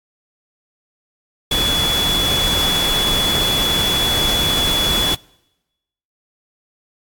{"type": "tone in noise", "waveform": "sine", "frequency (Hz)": 3411, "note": "G#7", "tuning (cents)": 46, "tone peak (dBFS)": -17, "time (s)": [1.51, 5.15], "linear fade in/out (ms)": 5, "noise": "pink", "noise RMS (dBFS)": -21, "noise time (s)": [1.51, 5.15], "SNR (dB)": 1, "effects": ["noise-tail reverb RT60 1.0 s tail -26 dB re dry", "AAC 64 kbps"]}